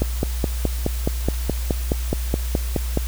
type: click train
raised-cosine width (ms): 2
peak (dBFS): -6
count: 15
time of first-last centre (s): 0.02-2.974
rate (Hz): 4.74
effects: added 60 Hz sine -22 dBFS peak until 3.07 s + white hiss -36 dBFS RMS until 3.07 s